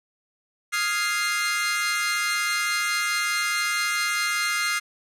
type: chord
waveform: sawtooth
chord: F minor seventh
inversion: third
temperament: equal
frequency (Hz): 1244.5 / 1396.9 / 1661.2 / 2093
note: Eb6 / F6 / Ab6 / C7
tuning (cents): 0 / 0 / 0 / 0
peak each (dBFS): -27 / -25 / -28 / -22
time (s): 0.72-4.8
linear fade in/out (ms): 20
effects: low-pass 12000 Hz 12 dB/octave